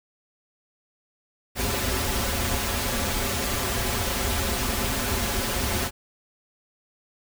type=noise with comb filter; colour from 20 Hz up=pink; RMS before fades=-26 dBFS; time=1.55-5.91 s; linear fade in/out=50 ms; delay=6.4 ms; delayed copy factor=-0.95; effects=none